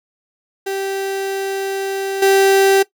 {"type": "tone with level steps", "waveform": "35% pulse", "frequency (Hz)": 389.6, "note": "G4", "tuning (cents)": -11, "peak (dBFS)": [-18, -8], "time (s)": [0.66, 2.83], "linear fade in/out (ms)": 10, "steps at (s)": 2.22, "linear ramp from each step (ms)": 5, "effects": ["noise-tail reverb RT60 0.1 s tail -18 dB re dry"]}